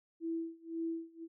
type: tone with tremolo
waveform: sine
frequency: 329.6 Hz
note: E4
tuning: in tune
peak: -33 dBFS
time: 0.2-1.28 s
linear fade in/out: 50 ms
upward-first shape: sine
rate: 1.9 Hz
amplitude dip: 95%
effects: none